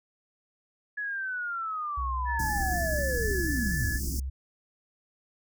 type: linear sweep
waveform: sine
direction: down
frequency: 1700 to 38.89 Hz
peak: -30 dBFS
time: 0.97-3.97 s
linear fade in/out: 10 ms
type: tone with pitch glide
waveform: sine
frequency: 63.3 to 66.56 Hz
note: B1 to C2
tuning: +43 to +30 cents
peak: -30 dBFS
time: 1.97-4.3 s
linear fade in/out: 10 ms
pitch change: +87 cents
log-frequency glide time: 2.11-2.78 s
type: tone with vibrato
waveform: sine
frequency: 1725 Hz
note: A6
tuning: 35 cents flat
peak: -31 dBFS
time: 2.25-4 s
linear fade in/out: 50 ms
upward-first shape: square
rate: 4.1 Hz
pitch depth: 18 cents each way
type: band-stop noise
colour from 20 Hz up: pink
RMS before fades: -34 dBFS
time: 2.39-4.2 s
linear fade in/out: 5 ms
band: 350 to 4900 Hz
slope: 96 dB/octave
effects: none